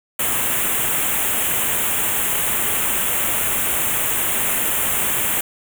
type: band-stop noise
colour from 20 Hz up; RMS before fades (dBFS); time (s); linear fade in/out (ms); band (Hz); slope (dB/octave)
white; -20; 0.19-5.41; 5; 3300 to 7100; 48
effects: none